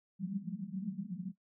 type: band-pass noise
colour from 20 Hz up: white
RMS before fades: -40 dBFS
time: 0.19-1.32 s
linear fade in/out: 20 ms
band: 170 to 210 Hz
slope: 96 dB/octave
effects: noise-tail reverb RT60 0.1 s tail -17 dB re dry